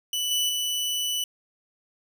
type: tone with level steps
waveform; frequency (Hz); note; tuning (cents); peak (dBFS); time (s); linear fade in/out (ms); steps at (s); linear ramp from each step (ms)
sawtooth; 2974; F#7; +8; -22 / -19 / -22; 0.13-1.24; 2; 0.31 / 0.49; 2
effects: none